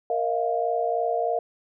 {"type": "chord", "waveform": "sine", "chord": "Bb suspended fourth", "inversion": "none", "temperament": "equal with one note detuned", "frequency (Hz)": [466.2, 635.3, 698.5], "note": ["Bb4", "Eb5", "F5"], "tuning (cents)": [0, 36, 0], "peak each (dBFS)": [-27, -28, -25], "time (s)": [0.1, 1.39], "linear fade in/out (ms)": 2, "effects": []}